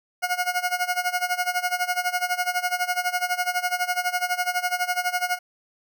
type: tone with tremolo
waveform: 20% pulse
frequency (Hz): 720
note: F#5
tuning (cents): -47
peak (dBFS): -15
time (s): 0.22-5.39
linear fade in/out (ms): 20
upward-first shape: sine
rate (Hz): 12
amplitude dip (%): 85
effects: none